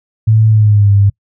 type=tone with pitch glide; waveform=sine; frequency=110 to 100.29 Hz; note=A2 to G2; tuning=0 to +40 cents; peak=-5 dBFS; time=0.27-1.1 s; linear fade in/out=10 ms; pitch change=-160 cents; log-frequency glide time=0.48-0.92 s; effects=noise-tail reverb RT60 0.1 s tail -26 dB re dry